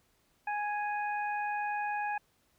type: harmonic tone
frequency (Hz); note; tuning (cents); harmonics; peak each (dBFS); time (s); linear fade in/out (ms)
830.6; G#5; 0; 1 / 2 / 3; -32 / -38 / -42; 0.47-2.18; 5
effects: pink hiss -71 dBFS RMS until 2.58 s